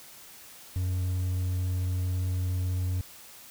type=tone with vibrato; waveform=triangle; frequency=91.1 Hz; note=F#2; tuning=26 cents flat; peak=-24 dBFS; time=0.76-3.01 s; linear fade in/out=0 ms; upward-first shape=triangle; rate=18 Hz; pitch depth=9 cents each way; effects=white hiss -49 dBFS RMS until 3.5 s